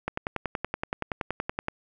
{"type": "click train", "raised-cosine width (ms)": 0.5, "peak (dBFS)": -13, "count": 18, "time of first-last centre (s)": [0.08, 1.684], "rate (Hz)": 10.6, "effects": []}